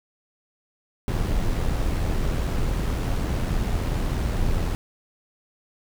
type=noise with amplitude modulation; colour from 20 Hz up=brown; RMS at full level=-22 dBFS; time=1.08-4.75 s; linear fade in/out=0 ms; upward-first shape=sine; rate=84.6 Hz; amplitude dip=35%; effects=none